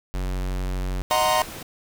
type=tone; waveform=square; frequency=46.25 Hz; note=F#1; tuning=in tune; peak=-25 dBFS; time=0.14-1.02 s; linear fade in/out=0 ms
type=noise; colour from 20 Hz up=pink; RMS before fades=-37 dBFS; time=1.1-1.63 s; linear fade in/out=5 ms
type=chord; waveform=45% pulse; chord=C half-diminished seventh; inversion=first; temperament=equal; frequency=622.3 / 740 / 932.3 / 1046.5 Hz; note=Eb5 / Gb5 / Bb5 / C6; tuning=0 / 0 / 0 / 0 cents; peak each=-24 dBFS; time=1.11-1.42 s; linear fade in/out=0 ms
effects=none